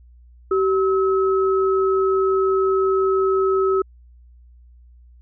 sine tone pair together, 383.6 / 1289.3 Hz, G4 / E6, -37 / -39 cents, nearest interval octave + major sixth, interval 2098 cents, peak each -16 / -23 dBFS, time 0.51-3.82 s, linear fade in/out 5 ms, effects added 60 Hz sine -45 dBFS peak until 5.21 s

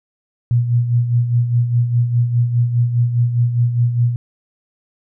sine tone with tremolo, 120 Hz, B2, 49 cents flat, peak -10 dBFS, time 0.51-4.16 s, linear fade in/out 0 ms, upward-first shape sine, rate 4.9 Hz, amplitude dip 60%, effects none

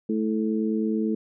harmonic tone, 109.3 Hz, A2, 11 cents flat, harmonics 2 / 3 / 4, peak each -24 / -28 / -30 dBFS, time 0.09-1.15 s, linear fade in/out 5 ms, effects none

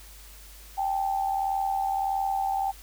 sine tone pair together, 784 / 865.6 Hz, G5 / A5, 0 / -29 cents, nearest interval major second, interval 171 cents, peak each -25 / -32 dBFS, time 0.77-2.72 s, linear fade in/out 20 ms, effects added 50 Hz sine -47 dBFS peak until 2.82 s + white hiss -50 dBFS RMS until 2.82 s

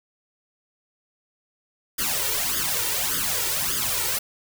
white noise with flanger, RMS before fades -25 dBFS, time 1.98-4.19 s, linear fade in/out 10 ms, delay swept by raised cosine 0.6 to 2.2 ms, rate 1.7 Hz, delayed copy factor +0.9, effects none

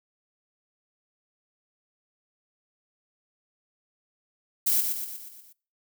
violet noise with echo, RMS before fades -23 dBFS, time 4.66-4.81 s, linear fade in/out 10 ms, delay 120 ms, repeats 6, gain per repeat -5 dB, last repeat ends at 5.53 s, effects noise-tail reverb RT60 0.4 s tail -23 dB re dry

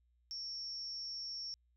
sine tone with amplitude modulation, 5470 Hz, F8, 37 cents flat, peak -38 dBFS, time 0.31-1.54 s, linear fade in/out 0 ms, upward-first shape sine, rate 246 Hz, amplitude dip 55%, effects added 60 Hz sine -70 dBFS peak until 1.76 s

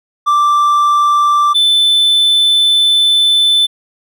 triangle tone pair in turn, 1174.7 / 3520 Hz, D6 / A7, 0 / 0 cents, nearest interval octave + perfect fifth, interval 1900 cents, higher second, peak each -6 dBFS, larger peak neither, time 0.26-1.54 / 1.54-3.67 s, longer second, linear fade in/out 20 ms, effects none

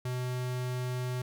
square tone, 125.7 Hz, B2, 31 cents sharp, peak -32 dBFS, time 0.05-1.22 s, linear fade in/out 5 ms, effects none

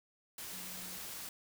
sine tone in noise, 183.7 Hz, F#3, 12 cents flat, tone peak -54 dBFS, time 0.53-0.97 s, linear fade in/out 2 ms, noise white, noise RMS -45 dBFS, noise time 0.38-1.29 s, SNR -12 dB, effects none

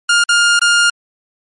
sawtooth tone with dropouts, 1411 Hz, F6, 17 cents sharp, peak -5 dBFS, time 0.09-0.9 s, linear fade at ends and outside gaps 5 ms, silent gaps 0.24-0.289 / 0.593-0.615 s, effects MP3 48 kbps

